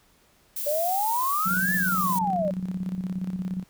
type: noise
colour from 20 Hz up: violet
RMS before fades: -31 dBFS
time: 0.56-2.19 s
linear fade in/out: 5 ms
type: exponential two-way sweep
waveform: sine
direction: up then down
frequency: 569 to 1780 to 569 Hz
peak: -23 dBFS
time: 0.66-2.51 s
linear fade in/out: 10 ms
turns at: 1.75 s
type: tone with tremolo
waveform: sine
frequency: 184.4 Hz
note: F#3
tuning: 6 cents flat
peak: -25 dBFS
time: 1.45-3.64 s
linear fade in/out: 20 ms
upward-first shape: square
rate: 17 Hz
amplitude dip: 60%
effects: pink hiss -61 dBFS RMS until 3.69 s